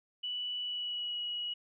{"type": "tone with pitch glide", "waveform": "sine", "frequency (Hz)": [2960, 2913], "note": ["F#7", "F#7"], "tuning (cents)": [0, -28], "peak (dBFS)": -34, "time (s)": [0.23, 1.54], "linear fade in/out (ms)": 10, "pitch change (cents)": -28, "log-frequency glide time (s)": [0.6, 1.18], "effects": []}